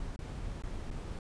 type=noise with dropouts; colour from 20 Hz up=brown; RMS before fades=-39 dBFS; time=0-1.19 s; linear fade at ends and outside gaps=2 ms; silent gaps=0.162-0.19 / 0.623-0.636 / 0.904-0.911 s; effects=resampled to 22050 Hz